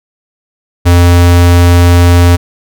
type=tone; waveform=square; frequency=87.31 Hz; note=F2; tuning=in tune; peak=-3 dBFS; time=0.85-2.37 s; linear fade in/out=20 ms; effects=none